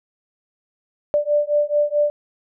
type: beating tone pair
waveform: sine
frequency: 587.3 / 591.9 Hz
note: D5 / D5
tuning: 0 / +13 cents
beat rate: 4.6 Hz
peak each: -19 dBFS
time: 1.14-2.1 s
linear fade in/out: 0 ms
effects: none